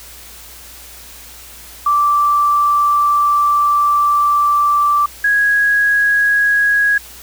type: tone pair in turn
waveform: sine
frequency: 1169 / 1657.9 Hz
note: D6 / G#6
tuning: -8 / -3 cents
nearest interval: tritone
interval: 605 cents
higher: second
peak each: -10 dBFS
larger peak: neither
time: 1.86-5.06 / 5.24-6.98 s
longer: first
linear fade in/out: 5 ms
effects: added 59 Hz sine -43 dBFS peak until 7.22 s + white hiss -37 dBFS RMS until 7.22 s